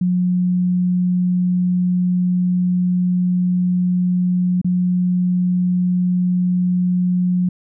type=tone with dropouts; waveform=sine; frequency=180.1 Hz; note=F#3; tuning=46 cents flat; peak=-14 dBFS; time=0.01-7.49 s; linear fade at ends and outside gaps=5 ms; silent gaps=4.615-4.645 s; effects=none